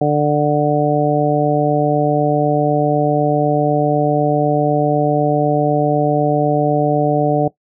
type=harmonic tone; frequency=148 Hz; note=D3; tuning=14 cents sharp; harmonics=1 / 2 / 3 / 4 / 5; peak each=-18 / -18 / -18 / -18 / -18 dBFS; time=0.01-7.48 s; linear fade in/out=5 ms; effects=noise-tail reverb RT60 0.1 s tail -18 dB re dry